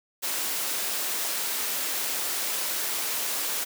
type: high-pass noise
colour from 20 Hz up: white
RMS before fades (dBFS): -29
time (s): 0.22-3.65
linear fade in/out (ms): 20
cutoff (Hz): 290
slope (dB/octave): 12
effects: none